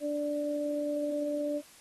sine tone pair together, 293 / 587.3 Hz, D4 / D5, -4 / 0 cents, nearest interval octave, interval 1204 cents, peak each -33 / -31 dBFS, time 0-1.62 s, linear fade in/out 50 ms, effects white hiss -56 dBFS RMS until 1.8 s + AAC 32 kbps

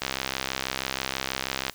click train, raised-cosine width 0.2 ms, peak -9 dBFS, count 112, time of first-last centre 0.02-1.697 s, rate 66.2 Hz, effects white hiss -51 dBFS RMS until 1.74 s

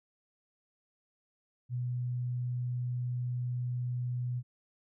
sine tone, 123.47 Hz, B2, in tune, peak -31 dBFS, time 1.69-4.43 s, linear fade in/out 50 ms, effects none

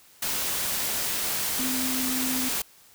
sine tone in noise, 256.9 Hz, C4, 32 cents flat, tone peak -29 dBFS, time 1.59-2.49 s, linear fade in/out 5 ms, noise white, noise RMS -28 dBFS, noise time 0.22-2.62 s, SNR -4 dB, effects white hiss -55 dBFS RMS until 2.94 s

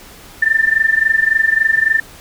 sine tone with amplitude modulation, 1784 Hz, A6, 23 cents sharp, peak -7 dBFS, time 0.42-2 s, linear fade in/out 5 ms, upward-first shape sine, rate 23.6 Hz, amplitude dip 85%, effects pink hiss -39 dBFS RMS until 2.2 s

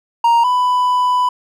triangle tone pair in turn, 934 / 995 Hz, A#5 / B5, +3 / +13 cents, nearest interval minor second, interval 110 cents, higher second, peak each -7 / -10 dBFS, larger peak first, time 0.24-0.44 / 0.44-1.29 s, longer second, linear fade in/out 5 ms, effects none

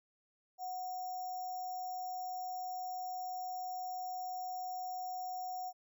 sine tone with sample-and-hold, 737 Hz, F#5, 7 cents flat, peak -38 dBFS, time 0.58-5.73 s, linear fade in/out 50 ms, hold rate 6300 Hz, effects none

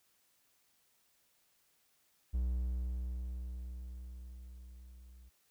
triangle tone with level ramp, 61.74 Hz, B1, in tune, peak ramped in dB -28 to -52 dBFS, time 2.33-5.3 s, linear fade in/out 20 ms, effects white hiss -73 dBFS RMS until 5.5 s

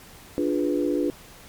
sine chord, D diminished seventh, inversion none, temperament equal, 293.7 / 349.2 / 415.3 / 493.9 Hz, D4 / F4 / Ab4 / Cb5, 0 / 0 / 0 / 0 cents, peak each -24 / -26 / -30 / -29 dBFS, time 0.38-1.1 s, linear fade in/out 0 ms, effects pink hiss -47 dBFS RMS until 1.48 s + MP3 96 kbps

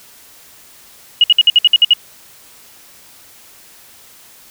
sine tone bursts, 2891 Hz, F#7, 41 cents flat, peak -4 dBFS, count 9, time 1.21-1.935 s, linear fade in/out 2 ms, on 29 ms, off 58 ms, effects white hiss -43 dBFS RMS until 4.5 s

